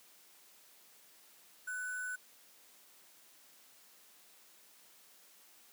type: tone with sample-and-hold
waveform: sine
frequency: 1494 Hz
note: F#6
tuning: 16 cents sharp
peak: -37 dBFS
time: 1.67-2.16 s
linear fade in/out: 10 ms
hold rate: 8820 Hz
effects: white hiss -62 dBFS RMS until 5.72 s + high-pass 200 Hz 12 dB/octave

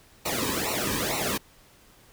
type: noise with flanger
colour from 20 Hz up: pink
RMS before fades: -28 dBFS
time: 0.25-1.38 s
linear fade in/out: 10 ms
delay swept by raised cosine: 0.6 to 1.47 ms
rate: 2.2 Hz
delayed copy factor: -0.9
effects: pink hiss -56 dBFS RMS until 2.12 s

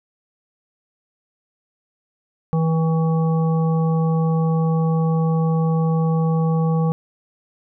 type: harmonic tone with a mistuned harmonic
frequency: 162 Hz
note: E3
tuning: 30 cents flat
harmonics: 1 / 3 / 5 / 7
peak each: -16 / -26 / -30 / -33 dBFS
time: 2.53-6.92 s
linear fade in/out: 0 ms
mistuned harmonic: 7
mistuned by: -16 cents
effects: none

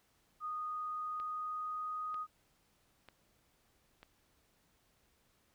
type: tone with pitch glide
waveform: sine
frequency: 1236 to 1246 Hz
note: D#6 to D#6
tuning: -12 to +2 cents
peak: -37 dBFS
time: 0.4-2.27 s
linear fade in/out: 50 ms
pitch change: +14 cents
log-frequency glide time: 0.57-2.04 s
type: click train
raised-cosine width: 0.3 ms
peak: -37 dBFS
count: 4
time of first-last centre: 1.2-4.03 s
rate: 1.06 Hz
effects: pink hiss -73 dBFS RMS until 5.54 s

